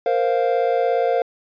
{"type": "chord", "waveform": "triangle", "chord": "Bb suspended second", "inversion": "none", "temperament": "equal", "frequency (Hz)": [466.2, 523.3, 698.5], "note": ["Bb4", "C5", "F5"], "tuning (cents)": [0, 0, 0], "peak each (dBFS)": -19, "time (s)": [0.06, 1.22], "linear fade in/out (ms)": 2, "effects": ["resampled to 11025 Hz"]}